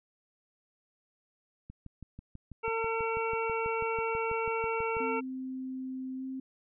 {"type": "click train", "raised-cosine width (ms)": 5, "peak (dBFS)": -32, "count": 21, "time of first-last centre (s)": [1.7, 4.968], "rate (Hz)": 6.12}
{"type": "harmonic tone", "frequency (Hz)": 452.3, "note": "A4", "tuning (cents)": 48, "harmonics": [1, 2, 3, 5, 6], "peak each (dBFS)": [-32, -35, -37, -39, -40], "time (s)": [2.63, 5.21], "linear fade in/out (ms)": 20}
{"type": "tone with pitch glide", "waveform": "sine", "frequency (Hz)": [260.1, 263.1], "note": ["C4", "C4"], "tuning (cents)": [-10, 10], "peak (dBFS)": -35, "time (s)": [5, 6.4], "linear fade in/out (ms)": 5, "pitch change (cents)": 20, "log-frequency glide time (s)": [6.16, 6.24]}
{"effects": []}